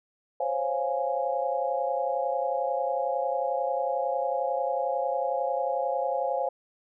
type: chord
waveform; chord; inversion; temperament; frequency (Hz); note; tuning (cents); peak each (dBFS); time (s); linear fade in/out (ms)
sine; Db major seventh; third; equal; 523.3 / 554.4 / 698.5 / 830.6; C5 / Db5 / F5 / Ab5; 0 / 0 / 0 / 0; -30 / -31 / -31 / -31; 0.4-6.49; 5
effects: none